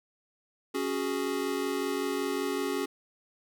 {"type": "chord", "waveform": "square", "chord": "C# suspended fourth", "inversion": "none", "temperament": "equal", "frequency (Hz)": [277.2, 370, 415.3], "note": ["C#4", "F#4", "G#4"], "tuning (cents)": [0, 0, 0], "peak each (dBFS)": -34, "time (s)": [0.74, 2.86], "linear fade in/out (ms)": 10, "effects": []}